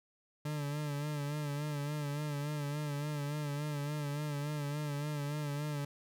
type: tone with vibrato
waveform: 40% pulse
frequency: 146.83 Hz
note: D3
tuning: in tune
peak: -34 dBFS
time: 0.45-5.85 s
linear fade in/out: 5 ms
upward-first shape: sine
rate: 3.5 Hz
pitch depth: 50 cents each way
effects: none